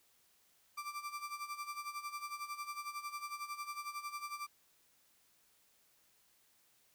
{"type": "tone with tremolo", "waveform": "35% pulse", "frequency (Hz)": 1176, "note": "D6", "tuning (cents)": 2, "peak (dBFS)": -37, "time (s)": [0.77, 4.47], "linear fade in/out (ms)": 10, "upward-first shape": "sine", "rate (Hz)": 11, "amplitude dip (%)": 75, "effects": ["white hiss -71 dBFS RMS until 6.94 s"]}